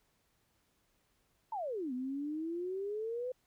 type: exponential two-way sweep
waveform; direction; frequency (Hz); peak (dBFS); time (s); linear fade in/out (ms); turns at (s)
sine; down then up; 927 to 246.9 to 513; -35; 1.52-3.32; 5; 1.93
effects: pink hiss -75 dBFS RMS until 3.46 s